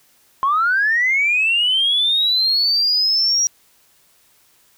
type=linear sweep; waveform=sine; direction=up; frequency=1051 to 5740 Hz; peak=-13 dBFS; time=0.43-3.47 s; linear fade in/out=0 ms; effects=tanh soft clip ceiling -9 dBFS + white hiss -56 dBFS RMS until 4.77 s